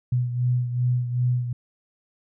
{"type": "beating tone pair", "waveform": "sine", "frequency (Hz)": [123.3, 125.9], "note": ["B2", "B2"], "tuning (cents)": [-2, 34], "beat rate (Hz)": 2.6, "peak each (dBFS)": [-21, -28], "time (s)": [0.12, 1.53], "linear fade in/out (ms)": 5, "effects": []}